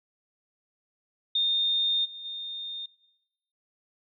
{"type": "tone with level steps", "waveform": "sine", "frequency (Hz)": 3648, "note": "A#7", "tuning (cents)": -38, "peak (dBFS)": [-22, -37, -33], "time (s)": [1.35, 2.86], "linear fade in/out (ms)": 5, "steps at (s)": [2.04, 2.24], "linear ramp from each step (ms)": 20, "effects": ["noise-tail reverb RT60 0.9 s tail -20 dB re dry"]}